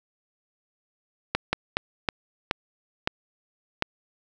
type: slowing click train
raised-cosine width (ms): 0.3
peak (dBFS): -6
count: 7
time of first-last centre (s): 1.35-3.824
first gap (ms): 180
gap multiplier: 1.33
effects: none